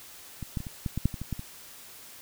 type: clicks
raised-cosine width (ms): 5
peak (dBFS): -23 / -17 / -25 / -25 / -17 / -17 / -10 / -23 / -22 / -18 / -24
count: 11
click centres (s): 0.427 / 0.572 / 0.604 / 0.668 / 0.862 / 0.976 / 1.056 / 1.142 / 1.216 / 1.327 / 1.394
effects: white hiss -48 dBFS RMS until 2.21 s